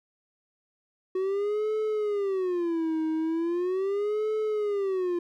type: tone with vibrato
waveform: triangle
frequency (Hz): 370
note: F#4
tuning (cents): 0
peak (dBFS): -23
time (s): 1.15-5.19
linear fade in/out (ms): 5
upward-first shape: sine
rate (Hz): 0.39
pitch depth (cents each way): 270
effects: none